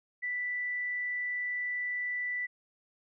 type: tone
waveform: sine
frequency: 1975.5 Hz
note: B6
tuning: in tune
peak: -31 dBFS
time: 0.22-2.47 s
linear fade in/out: 20 ms
effects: none